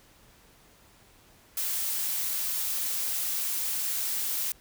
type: noise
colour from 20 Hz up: blue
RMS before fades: -30 dBFS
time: 1.57-4.52 s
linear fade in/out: 2 ms
effects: pink hiss -58 dBFS RMS until 4.6 s